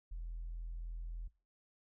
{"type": "tone", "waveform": "sine", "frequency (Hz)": 41.72, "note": "E1", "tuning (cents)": 22, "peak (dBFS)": -39, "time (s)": [0.11, 1.28], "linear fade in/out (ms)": 10, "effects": ["noise-tail reverb RT60 0.3 s tail -21 dB re dry", "tanh soft clip ceiling -37 dBFS"]}